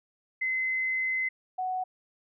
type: tone pair in turn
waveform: sine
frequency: 2050 / 742.2 Hz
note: C7 / F#5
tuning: -36 / +5 cents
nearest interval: octave + tritone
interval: 1759 cents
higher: first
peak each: -26 / -28 dBFS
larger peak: first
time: 0.41-1.29 / 1.58-1.84 s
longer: first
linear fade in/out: 10 ms
effects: none